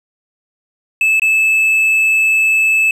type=tone with dropouts; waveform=triangle; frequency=2615 Hz; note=E7; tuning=15 cents flat; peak=-8 dBFS; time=1.01-2.91 s; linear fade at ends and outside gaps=2 ms; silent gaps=1.197-1.219 s; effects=resampled to 32000 Hz